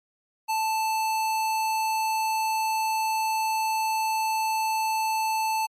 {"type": "tone", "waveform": "square", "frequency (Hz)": 880, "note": "A5", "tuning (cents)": 0, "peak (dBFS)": -24, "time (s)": [0.48, 5.67], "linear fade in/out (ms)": 20, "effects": ["MP3 64 kbps"]}